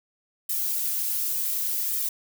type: noise with flanger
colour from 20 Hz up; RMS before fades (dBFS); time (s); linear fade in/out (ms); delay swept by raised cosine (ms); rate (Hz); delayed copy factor
violet; -27; 0.49-2.09; 5; 1.6 to 6.9; 0.68; +1
effects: none